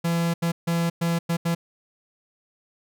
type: tone bursts at uneven times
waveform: 45% pulse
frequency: 168.6 Hz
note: E3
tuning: 39 cents sharp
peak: -21 dBFS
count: 6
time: 0.04-0.34 / 0.42-0.52 / 0.67-0.9 / 1.01-1.19 / 1.29-1.37 / 1.45-1.55 s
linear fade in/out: 10 ms
effects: none